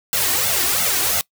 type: noise with flanger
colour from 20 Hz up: white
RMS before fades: -19 dBFS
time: 0.13-1.21 s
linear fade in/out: 0 ms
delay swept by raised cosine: 1.4 to 2.8 ms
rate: 2.9 Hz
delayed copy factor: +1
effects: noise-tail reverb RT60 0.1 s tail -22 dB re dry + high-pass 60 Hz 12 dB/octave